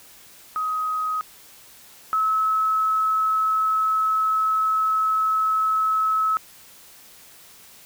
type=tone pair in turn; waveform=sine; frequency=1261 / 1293.5 Hz; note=D#6 / E6; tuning=+23 / -33 cents; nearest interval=unison; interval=44 cents; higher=second; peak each=-22 / -18 dBFS; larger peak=second; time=0.56-1.21 / 2.13-6.37 s; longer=second; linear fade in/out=0 ms; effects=white hiss -48 dBFS RMS until 7.85 s